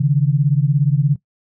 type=beating tone pair; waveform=sine; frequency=137.4 / 154.4 Hz; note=C#3 / D#3; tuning=-15 / -13 cents; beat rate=17 Hz; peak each=-14 / -16 dBFS; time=0-1.16 s; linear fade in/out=10 ms; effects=noise-tail reverb RT60 0.1 s tail -18 dB re dry